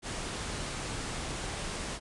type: low-pass noise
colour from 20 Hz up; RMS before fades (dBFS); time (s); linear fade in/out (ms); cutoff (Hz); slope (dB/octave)
pink; -37; 0.02-2; 50; 10000; 96
effects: none